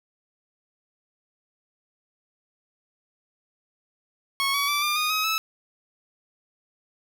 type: tone with pitch steps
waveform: 15% pulse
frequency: 1100 / 1131.6 / 1164.1 / 1197.5 / 1231.9 / 1267.2 / 1303.6 Hz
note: C#6 / C#6 / D6 / D6 / D#6 / D#6 / E6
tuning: -14 / +35 / -16 / +33 / -18 / +31 / -20 cents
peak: -16 dBFS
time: 4.4-5.38 s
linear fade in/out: 0 ms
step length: 140 ms
effects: none